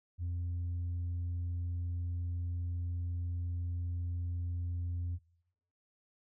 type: tone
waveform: sine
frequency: 87.2 Hz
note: F2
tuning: 2 cents flat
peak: -31 dBFS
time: 0.18-5.19 s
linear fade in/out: 50 ms
effects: noise-tail reverb RT60 0.9 s tail -23 dB re dry + tanh soft clip ceiling -32 dBFS

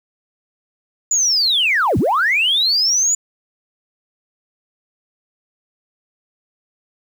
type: linear two-way sweep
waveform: sine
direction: down then up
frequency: 7040 to 74 to 7040 Hz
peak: -12 dBFS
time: 1.11-3.15 s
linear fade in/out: 5 ms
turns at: 1.98 s
effects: tanh soft clip ceiling -9 dBFS + 7-bit

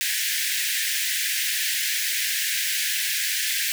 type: high-pass noise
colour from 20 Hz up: pink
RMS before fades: -25 dBFS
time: 0.01-3.72 s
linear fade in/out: 0 ms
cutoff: 1600 Hz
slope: 96 dB/octave
effects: none

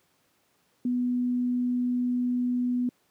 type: tone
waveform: sine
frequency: 246.8 Hz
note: B3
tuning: 1 cent flat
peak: -23 dBFS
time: 0.85-2.89 s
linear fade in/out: 2 ms
effects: pink hiss -68 dBFS RMS until 3.1 s + high-pass 150 Hz 12 dB/octave

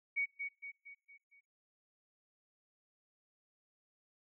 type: tone with echo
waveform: sine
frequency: 2241 Hz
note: C#7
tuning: 18 cents sharp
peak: -31 dBFS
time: 0.16-0.26 s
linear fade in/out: 20 ms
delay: 230 ms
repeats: 5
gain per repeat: -6 dB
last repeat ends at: 1.41 s
effects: noise-tail reverb RT60 1.0 s tail -25 dB re dry

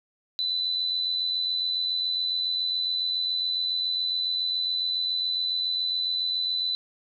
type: tone with amplitude modulation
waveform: sine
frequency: 4000 Hz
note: B7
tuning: 21 cents sharp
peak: -22 dBFS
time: 0.39-6.75 s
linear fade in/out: 0 ms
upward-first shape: sine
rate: 87.2 Hz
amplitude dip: 50%
effects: none

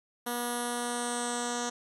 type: tone with low-pass filter sweep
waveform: 10% pulse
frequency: 241.1 Hz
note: B3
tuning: 41 cents flat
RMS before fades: -33 dBFS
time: 0.26-1.7 s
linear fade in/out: 10 ms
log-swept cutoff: 12000 to 7000 Hz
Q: 6.3
effects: none

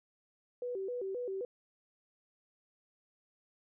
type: tone with vibrato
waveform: sine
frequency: 434.9 Hz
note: A4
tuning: 20 cents flat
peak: -35 dBFS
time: 0.62-1.45 s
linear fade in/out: 2 ms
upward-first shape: square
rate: 3.8 Hz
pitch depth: 210 cents each way
effects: none

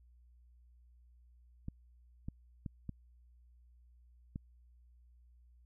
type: clicks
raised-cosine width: 5 ms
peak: -28 dBFS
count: 5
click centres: 1.684 / 2.285 / 2.662 / 2.893 / 4.359 s
effects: added 60 Hz sine -60 dBFS peak until 5.65 s

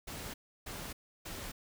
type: noise bursts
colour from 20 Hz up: pink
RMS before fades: -43 dBFS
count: 3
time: 0.07-1.52 s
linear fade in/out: 10 ms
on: 270 ms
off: 320 ms
effects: none

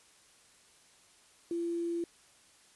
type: tone with quantisation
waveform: sine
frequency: 340.2 Hz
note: F4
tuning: 45 cents flat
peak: -31 dBFS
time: 1.51-2.04 s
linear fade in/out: 2 ms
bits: 9
effects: white hiss -62 dBFS RMS until 2.75 s + resampled to 24000 Hz

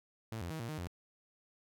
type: tone with pitch steps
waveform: sawtooth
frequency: 112.1 / 86.2 / 159.2 / 116.2 / 154.6 / 87.3 Hz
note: A2 / F2 / D#3 / A#2 / D#3 / F2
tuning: +33 / -22 / +40 / -5 / -11 / 0 cents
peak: -35 dBFS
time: 0.32-0.872 s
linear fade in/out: 0 ms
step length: 92 ms
effects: none

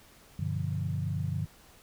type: chord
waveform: sine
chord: G dominant seventh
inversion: none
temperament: equal with one note detuned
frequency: 96.54 / 123.47 / 146.83 / 174.61 Hz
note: G2 / B2 / D3 / F3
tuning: -26 / 0 / 0 / 0 cents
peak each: -33 / -37 / -33 / -38 dBFS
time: 0.39-1.46 s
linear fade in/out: 5 ms
effects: pink hiss -57 dBFS RMS until 1.82 s

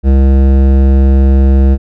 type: tone with hard clipping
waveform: triangle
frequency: 67.2 Hz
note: C2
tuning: 47 cents sharp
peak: -6 dBFS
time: 0.03-1.78 s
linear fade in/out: 50 ms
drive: 18 dB
effects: none

